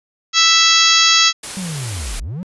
harmonic tone, 659.3 Hz, E5, in tune, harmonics 2 / 3 / 4 / 5 / 6 / 7 / 8 / 9 / 10, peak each -18 / -20 / -19 / -16 / -17 / -18 / -18 / -25 / -19 dBFS, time 0.33-1.33 s, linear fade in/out 50 ms
white noise, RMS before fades -28 dBFS, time 1.43-2.2 s, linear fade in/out 5 ms
triangle linear two-way sweep, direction down then up, 196 to 30.95 to 196 Hz, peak -21 dBFS, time 1.57-2.43 s, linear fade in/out 0 ms, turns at 2.19 s
effects resampled to 24000 Hz

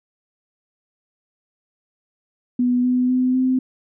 sine tone with pitch steps, 246.9 / 250.5 / 254.1 / 257.8 Hz, B3 / B3 / B3 / C4, 0 / +25 / +49 / -26 cents, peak -15 dBFS, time 2.59-3.59 s, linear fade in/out 5 ms, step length 250 ms, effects none

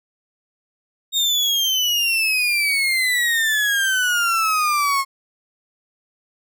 35% pulse exponential sweep, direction down, 3729 to 1079 Hz, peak -15 dBFS, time 1.12-5.05 s, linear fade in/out 50 ms, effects none

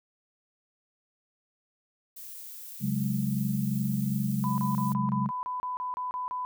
violet noise, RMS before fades -43 dBFS, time 2.16-4.94 s, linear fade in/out 10 ms
sine chord, C# suspended fourth, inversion none, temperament equal with one note detuned, 135.82 / 185 / 207.7 Hz, C#3 / F#3 / G#3, -35 / 0 / 0 cents, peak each -30 / -32 / -29 dBFS, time 2.8-5.31 s, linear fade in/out 50 ms
sine tone bursts, 1000 Hz, B5, 21 cents sharp, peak -30 dBFS, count 12, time 4.44-6.45 s, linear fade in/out 0 ms, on 140 ms, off 30 ms
effects none

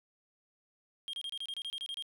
triangle tone bursts, 3222 Hz, G7, 47 cents sharp, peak -35 dBFS, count 12, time 1.08-2.024 s, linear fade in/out 0 ms, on 53 ms, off 28 ms, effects none

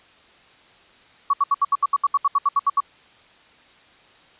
sine tone bursts, 1124 Hz, C#6, 24 cents sharp, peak -14 dBFS, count 15, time 1.3-2.804 s, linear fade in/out 5 ms, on 34 ms, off 71 ms, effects white hiss -52 dBFS RMS until 4.39 s + resampled to 8000 Hz

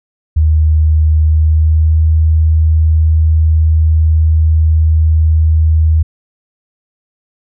sine tone with pitch glide, 77.78 to 79.14 Hz, D#2 to D#2, 0 to +30 cents, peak -6 dBFS, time 0.36-6.03 s, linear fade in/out 10 ms, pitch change +30 cents, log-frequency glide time 1.24-2.02 s, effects none

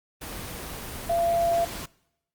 sine tone in noise, 681 Hz, F5, 44 cents flat, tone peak -21 dBFS, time 1.09-1.65 s, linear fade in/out 10 ms, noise pink, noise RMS -36 dBFS, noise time 0.21-1.86 s, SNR +12 dB, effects noise-tail reverb RT60 0.8 s tail -22 dB re dry + Opus 24 kbps

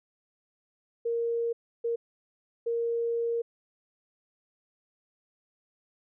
sine tone bursts at uneven times, 466.2 Hz, A#4, in tune, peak -26 dBFS, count 3, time 1.05-1.53 / 1.84-1.96 / 2.66-3.42 s, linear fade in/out 10 ms, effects none

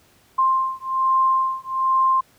sine beating tone pair, 1052 / 1053.2 Hz, C6 / C6, +9 / +11 cents, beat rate 1.2 Hz, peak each -20 dBFS, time 0.38-2.21 s, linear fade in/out 10 ms, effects pink hiss -56 dBFS RMS until 2.38 s + high-pass 60 Hz 12 dB/octave

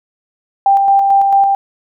sine tone with tremolo, 790 Hz, G5, 13 cents sharp, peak -6 dBFS, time 0.66-1.55 s, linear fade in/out 2 ms, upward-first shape square, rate 4.5 Hz, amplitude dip 30%, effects none

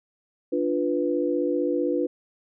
sine chord, B diminished, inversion first, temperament equal, 293.7 / 349.2 / 493.9 Hz, D4 / F4 / B4, 0 / 0 / 0 cents, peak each -26 dBFS, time 0.52-2.07 s, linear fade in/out 10 ms, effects none

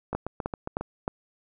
two click trains, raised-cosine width 1 ms, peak -13 / -17 dBFS, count 4 / 6, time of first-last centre 0.15-1.079 / 0.13-0.81 s, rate 3.23 / 7.35 Hz, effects none

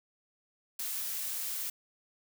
blue noise, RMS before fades -36 dBFS, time 0.79-1.7 s, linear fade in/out 5 ms, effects none

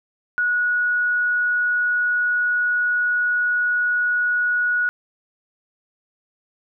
sine tone, 1460 Hz, F#6, 24 cents flat, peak -17 dBFS, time 0.38-4.89 s, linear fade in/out 0 ms, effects none

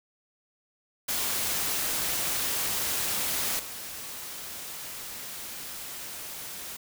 white noise with level steps, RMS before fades -29 / -39 dBFS, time 1.08-6.77 s, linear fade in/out 10 ms, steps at 3.59 s, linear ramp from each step 5 ms, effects none

